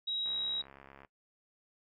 sine tone, 3834 Hz, A#7, 48 cents sharp, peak -32 dBFS, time 0.07-0.62 s, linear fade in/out 10 ms
click train, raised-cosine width 0.5 ms, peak -37 dBFS, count 55, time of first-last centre 0.26-1.048 s, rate 68.5 Hz
effects noise-tail reverb RT60 0.1 s tail -19 dB re dry

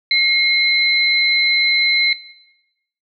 sine tone pair together, 2147 / 4057 Hz, C7 / B7, +44 / +46 cents, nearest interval major seventh, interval 1102 cents, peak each -15 dBFS, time 0.11-2.13 s, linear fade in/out 2 ms, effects noise-tail reverb RT60 0.9 s tail -17 dB re dry

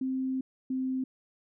sine tone pair in turn, 261.7 / 260.3 Hz, C4 / C4, 0 / -9 cents, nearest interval unison, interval 9 cents, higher first, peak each -28 dBFS, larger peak neither, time 0.01-0.41 / 0.7-1.04 s, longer first, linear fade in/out 5 ms, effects none

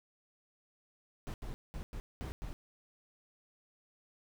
brown noise bursts at uneven times, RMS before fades -41 dBFS, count 6, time 1.27-1.34 / 1.42-1.54 / 1.74-1.83 / 1.93-2 / 2.21-2.32 / 2.42-2.53 s, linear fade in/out 0 ms, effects none

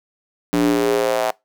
square tone with high-pass filter sweep, 58.27 Hz, A#1, in tune, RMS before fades -18 dBFS, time 0.53-1.31 s, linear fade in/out 0 ms, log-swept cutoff 240 to 700 Hz, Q 4, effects noise-tail reverb RT60 0.2 s tail -23 dB re dry

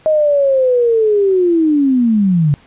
sine linear sweep, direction down, 630 to 138.9 Hz, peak -9 dBFS, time 0.06-2.54 s, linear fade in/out 0 ms, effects pink hiss -47 dBFS RMS until 2.66 s + resampled to 8000 Hz

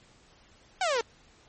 sawtooth exponential sweep, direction down, 784 to 440 Hz, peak -21 dBFS, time 0.81-1.01 s, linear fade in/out 2 ms, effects pink hiss -59 dBFS RMS until 1.48 s + MP3 32 kbps

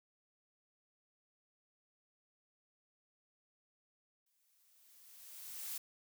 blue noise with exponential growth, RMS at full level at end -41 dBFS, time 4.26-5.78 s, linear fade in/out 5 ms, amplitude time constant 330 ms, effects none

